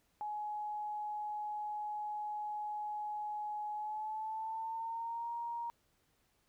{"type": "tone with pitch glide", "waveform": "sine", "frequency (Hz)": [841, 938.6], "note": ["G#5", "A#5"], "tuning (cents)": [22, 12], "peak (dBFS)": -37, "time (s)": [0.21, 5.7], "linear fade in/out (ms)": 0, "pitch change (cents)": 190, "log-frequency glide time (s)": [3.73, 5.31], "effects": ["pink hiss -75 dBFS RMS until 6.48 s"]}